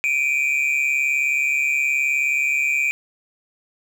triangle tone pair together, 2333 / 2472 Hz, D7 / D#7, -12 / -12 cents, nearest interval minor second, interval 100 cents, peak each -19 dBFS, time 0.04-2.91 s, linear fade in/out 0 ms, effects none

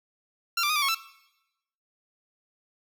15% pulse tone with pitch steps, 1373 / 1179 / 1238 / 1170 / 1099 / 1331 Hz, F6 / D6 / D#6 / D6 / C#6 / E6, -30 / +6 / -9 / -7 / -15 / +16 cents, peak -17 dBFS, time 0.57-0.948 s, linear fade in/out 5 ms, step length 63 ms, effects noise-tail reverb RT60 0.9 s tail -18 dB re dry

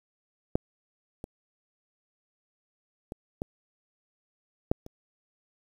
clicks, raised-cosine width 2 ms, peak -10 / -24 / -23 / -18 / -9 / -30 dBFS, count 6, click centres 0.555 / 1.241 / 3.121 / 3.419 / 4.715 / 4.864 s, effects 8-bit

